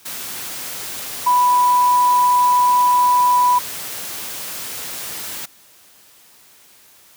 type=tone in noise; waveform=sine; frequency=987.8 Hz; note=B5; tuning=in tune; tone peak=-11 dBFS; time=1.26-3.59 s; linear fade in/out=10 ms; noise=white; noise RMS=-29 dBFS; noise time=0.05-5.46 s; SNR=+15 dB; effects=white hiss -49 dBFS RMS until 7.16 s + high-pass 80 Hz 12 dB/octave